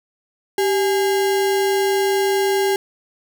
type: tone with sample-and-hold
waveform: sine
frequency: 390.2 Hz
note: G4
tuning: 8 cents flat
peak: -15 dBFS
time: 0.58-2.76 s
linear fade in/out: 2 ms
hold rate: 1225 Hz
effects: none